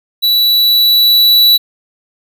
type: tone with level ramp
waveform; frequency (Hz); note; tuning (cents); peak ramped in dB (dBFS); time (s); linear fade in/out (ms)
square; 3941; B7; -4; -9 to -5; 0.22-1.58; 20
effects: none